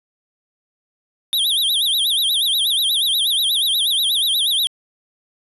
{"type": "tone with vibrato", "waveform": "square", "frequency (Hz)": 3520, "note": "A7", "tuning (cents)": 0, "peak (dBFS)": -16, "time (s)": [1.33, 4.67], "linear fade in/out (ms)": 0, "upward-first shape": "sine", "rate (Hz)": 8.3, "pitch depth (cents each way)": 200, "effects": ["resampled to 32000 Hz"]}